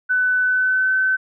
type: tone with pitch glide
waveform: sine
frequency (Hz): 1500 to 1526.2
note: F#6 to G6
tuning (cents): +23 to -47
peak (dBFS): -15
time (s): 0.09-1.17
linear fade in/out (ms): 20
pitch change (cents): +30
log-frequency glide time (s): 0.4-0.95
effects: none